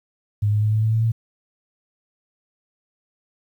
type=tone with pitch steps; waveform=sine; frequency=103.83 / 105.4 / 107 / 108.61 / 110.26 / 111.93 / 113.62 Hz; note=G#2 / G#2 / A2 / A2 / A2 / A2 / A#2; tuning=0 / +26 / -48 / -22 / +4 / +30 / -44 cents; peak=-16 dBFS; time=0.42-1.12 s; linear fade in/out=10 ms; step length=100 ms; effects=9-bit